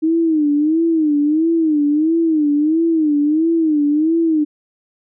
sine tone with vibrato, 311 Hz, D#4, 1 cent flat, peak -12 dBFS, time 0.02-4.45 s, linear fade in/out 20 ms, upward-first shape sine, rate 1.5 Hz, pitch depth 120 cents each way, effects none

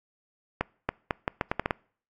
accelerating click train, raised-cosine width 0.5 ms, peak -10 dBFS, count 9, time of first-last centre 0.61-1.708 s, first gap 280 ms, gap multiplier 0.78, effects noise-tail reverb RT60 0.5 s tail -25 dB re dry + AAC 64 kbps

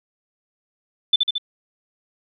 sine tone with echo, 3520 Hz, A7, in tune, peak -11 dBFS, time 1.13-1.16 s, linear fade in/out 5 ms, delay 74 ms, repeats 3, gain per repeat -3 dB, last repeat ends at 1.382 s, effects none

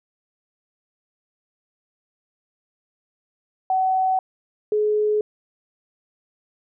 sine tone pair in turn, 754 / 423.2 Hz, F#5 / G#4, +32 / +33 cents, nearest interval minor seventh, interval 999 cents, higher first, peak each -17 dBFS, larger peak neither, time 3.7-4.19 / 4.72-5.21 s, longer neither, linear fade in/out 2 ms, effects none

